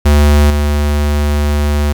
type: tone with level steps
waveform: square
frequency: 73.42 Hz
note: D2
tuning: in tune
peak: -6 / -11 dBFS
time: 0.05-1.93 s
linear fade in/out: 10 ms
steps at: 0.5 s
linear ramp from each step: 2 ms
effects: 7-bit